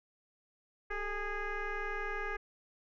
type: tone with frequency modulation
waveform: sine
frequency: 814 Hz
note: G#5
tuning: 35 cents flat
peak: -33 dBFS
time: 0.9-2.37 s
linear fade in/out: 10 ms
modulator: 417 Hz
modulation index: 3
effects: tanh soft clip ceiling -30 dBFS